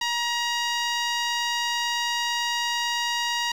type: tone with low-pass filter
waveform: 10% pulse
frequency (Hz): 949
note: A#5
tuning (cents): +31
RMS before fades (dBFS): -26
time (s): 0.01-3.52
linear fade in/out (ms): 5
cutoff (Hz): 8200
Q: 0.51
effects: 7-bit